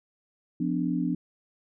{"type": "chord", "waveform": "sine", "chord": "B diminished", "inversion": "second", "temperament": "equal with one note detuned", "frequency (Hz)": [174.61, 252.1, 293.7], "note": ["F3", "B3", "D4"], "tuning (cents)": [0, 36, 0], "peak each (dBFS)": -29, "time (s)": [0.6, 1.15], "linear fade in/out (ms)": 5, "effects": []}